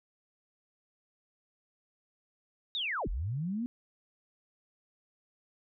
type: linear two-way sweep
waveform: sine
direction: down then up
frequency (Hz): 3835 to 30.87 to 248.8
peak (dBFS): -31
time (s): 2.75-3.66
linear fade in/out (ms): 0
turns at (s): 3.08
effects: none